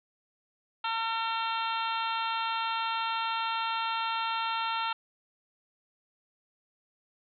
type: harmonic tone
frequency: 453.3 Hz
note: A#4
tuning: 48 cents flat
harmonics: 2 / 3 / 4 / 5 / 6 / 7 / 8 / 9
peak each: -32 / -33 / -44 / -45 / -38 / -40 / -41 / -44 dBFS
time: 0.84-4.93 s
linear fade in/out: 5 ms
effects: none